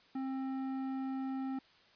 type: tone with tanh clipping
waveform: triangle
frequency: 265.5 Hz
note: C4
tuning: 25 cents sharp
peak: -37 dBFS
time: 0.15-1.59 s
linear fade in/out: 5 ms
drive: 16 dB
effects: white hiss -64 dBFS RMS until 1.95 s + resampled to 11025 Hz